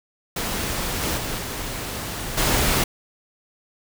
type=noise with level steps; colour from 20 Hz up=pink; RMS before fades=-26 / -24 / -28 / -30 / -20 dBFS; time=0.36-2.84 s; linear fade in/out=5 ms; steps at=1.01 / 1.17 / 1.38 / 2.37 s; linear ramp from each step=10 ms; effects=none